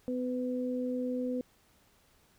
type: tone pair together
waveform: sine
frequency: 252 / 500.5 Hz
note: B3 / B4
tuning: +35 / +23 cents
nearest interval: octave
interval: 1188 cents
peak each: -32 / -35 dBFS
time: 0.08-1.41 s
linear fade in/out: 0 ms
effects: pink hiss -66 dBFS RMS until 2.38 s